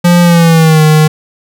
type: tone with pitch glide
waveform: square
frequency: 174.61 to 154.66 Hz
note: F3 to D#3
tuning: 0 to -10 cents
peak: -4 dBFS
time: 0.04-1.08 s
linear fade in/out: 10 ms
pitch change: -210 cents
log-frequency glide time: 0.22-0.83 s
effects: none